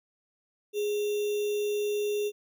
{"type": "tone with sample-and-hold", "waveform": "sine", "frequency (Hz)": 415.3, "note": "G#4", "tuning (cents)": 0, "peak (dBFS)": -26, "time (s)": [0.73, 2.32], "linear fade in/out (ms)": 50, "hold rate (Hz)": 3150, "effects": []}